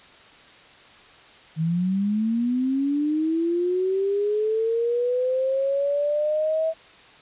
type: linear sweep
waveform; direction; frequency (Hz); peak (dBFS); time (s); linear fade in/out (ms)
sine; up; 155.56 to 650; -20; 1.56-6.74; 50
effects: white hiss -49 dBFS RMS until 7.21 s + resampled to 8000 Hz